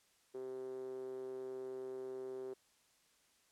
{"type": "tone with band-pass filter", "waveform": "5% pulse", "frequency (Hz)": 129.9, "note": "C3", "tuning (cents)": -12, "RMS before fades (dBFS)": -45, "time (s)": [0.34, 2.54], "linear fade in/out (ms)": 10, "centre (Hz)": 390, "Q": 7.6, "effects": ["white hiss -72 dBFS RMS until 3.51 s", "low-pass 10000 Hz 12 dB/octave"]}